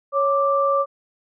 sine tone pair together, 554.4 / 1174.7 Hz, C#5 / D6, 0 / 0 cents, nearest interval octave + minor second, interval 1300 cents, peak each -19 dBFS, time 0.12-0.86 s, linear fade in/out 50 ms, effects none

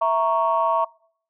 sine chord, A# diminished, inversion second, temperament equal, 659.3 / 932.3 / 1108.7 Hz, E5 / A#5 / C#6, 0 / 0 / 0 cents, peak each -21 dBFS, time 0.01-0.85 s, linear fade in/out 10 ms, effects noise-tail reverb RT60 0.6 s tail -25 dB re dry + tanh soft clip ceiling -9 dBFS

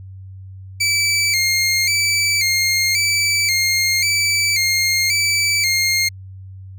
20% pulse tone with vibrato, 2217 Hz, C#7, in tune, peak -10 dBFS, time 0.8-6.09 s, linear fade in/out 10 ms, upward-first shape square, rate 0.93 Hz, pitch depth 72 cents each way, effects added 95 Hz sine -33 dBFS peak until 6.78 s

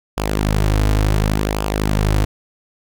sawtooth tone with flanger, 51.91 Hz, G#1, in tune, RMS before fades -17 dBFS, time 0.17-2.25 s, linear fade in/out 10 ms, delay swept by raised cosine 0.49 to 5.39 ms, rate 0.69 Hz, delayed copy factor -0.55, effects none

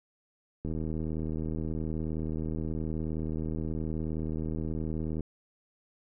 click train, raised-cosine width 3 ms, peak -22 dBFS, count 361, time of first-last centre 0.65-5.207 s, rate 79 Hz, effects none

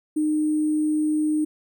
sine tone with sample-and-hold, 305.7 Hz, D#4, 30 cents flat, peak -19 dBFS, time 0.16-1.45 s, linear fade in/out 10 ms, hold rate 8820 Hz, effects none

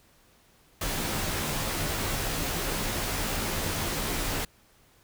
pink noise with comb filter, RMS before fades -30 dBFS, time 0.81-4.45 s, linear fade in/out 5 ms, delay 16 ms, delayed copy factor -0.6, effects pink hiss -61 dBFS RMS until 5.03 s

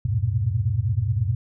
sine tone cluster, 77 / 98.4 / 114.5 / 124 Hz, D#2 / G2 / A#2 / B2, -17 / +7 / -31 / +7 cents, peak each -31 / -23 / -25 / -26 dBFS, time 0.05-1.35 s, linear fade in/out 5 ms, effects none

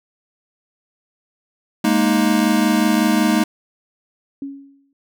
square chord, Ab suspended second, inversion none, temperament equal, 207.7 / 233.1 / 311.1 Hz, Ab3 / Bb3 / Eb4, 0 / 0 / 0 cents, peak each -19 dBFS, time 1.84-3.44 s, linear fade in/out 5 ms
sine tone with exponential decay, 277.2 Hz, C#4, in tune, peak -23 dBFS, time 4.42-4.93 s, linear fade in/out 2 ms, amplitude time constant 110 ms
effects none

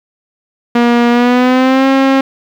sawtooth tone with pitch glide, 238.3 to 269 Hz, A#3 to C4, +38 to +48 cents, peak -3 dBFS, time 0.75-2.21 s, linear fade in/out 5 ms, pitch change +210 cents, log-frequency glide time 1.1-1.87 s, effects low-pass 3000 Hz 12 dB/octave + 7-bit

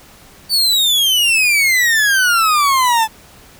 40% pulse exponential sweep, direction down, 4594 to 865 Hz, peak -10 dBFS, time 0.49-3.08 s, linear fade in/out 50 ms, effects pink hiss -43 dBFS RMS until 3.59 s

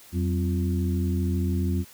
harmonic tone with a mistuned harmonic, 87.31 Hz, F2, in tune, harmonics 1 / 2 / 3 / 4, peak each -24 / -28 / -32 / -35 dBFS, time 0.12-1.85 s, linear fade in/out 50 ms, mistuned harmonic 2, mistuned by +120 cents, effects white hiss -50 dBFS RMS until 1.93 s

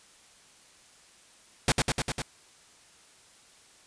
pink noise with echo, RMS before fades -22 dBFS, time 1.68-1.72 s, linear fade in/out 2 ms, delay 100 ms, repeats 5, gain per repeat -2 dB, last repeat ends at 2.22 s, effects white hiss -57 dBFS RMS until 3.86 s + resampled to 22050 Hz

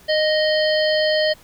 harmonic tone with a mistuned harmonic, 622 Hz, D#5, 1 cent flat, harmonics 1 / 3 / 5 / 7 / 8, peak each -17 / -24 / -26 / -25 / -31 dBFS, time 0.08-1.34 s, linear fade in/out 20 ms, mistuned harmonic 1, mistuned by -15 cents, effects pink hiss -49 dBFS RMS until 1.43 s

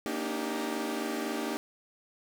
sawtooth chord, Eb major seventh, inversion second, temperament equal with one note detuned, 233.1 / 287.1 / 311.1 / 392 Hz, Bb3 / D4 / Eb4 / G4, 0 / -39 / 0 / 0 cents, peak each -33 dBFS, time 0.06-1.57 s, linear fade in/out 0 ms, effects none

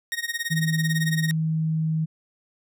sawtooth tone with tremolo, 1864.7 Hz, A#6, in tune, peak -20 dBFS, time 0.12-1.31 s, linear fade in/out 0 ms, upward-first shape sine, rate 18 Hz, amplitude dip 90%
sine tone with pitch glide, 160 to 158.71 Hz, D#3 to D#3, +49 to +35 cents, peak -21 dBFS, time 0.5-2.06 s, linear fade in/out 20 ms, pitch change -14 cents, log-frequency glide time 0.64-1.9 s
effects none

